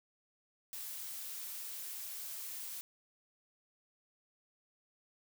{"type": "noise", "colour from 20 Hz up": "blue", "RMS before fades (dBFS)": -44, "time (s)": [0.73, 2.81], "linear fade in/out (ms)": 0, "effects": []}